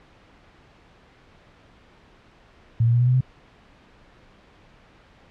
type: tone with pitch steps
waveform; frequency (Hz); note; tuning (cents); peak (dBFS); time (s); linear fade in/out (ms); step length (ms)
sine; 114.7 / 117.45 / 120.26 / 123.15 / 126.1 / 129.12; A#2 / A#2 / B2 / B2 / B2 / C3; -28 / +13 / -46 / -5 / +36 / -23; -15; 2.8-3.208; 5; 68
effects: pink hiss -53 dBFS RMS until 5.3 s + low-pass 3000 Hz 12 dB/octave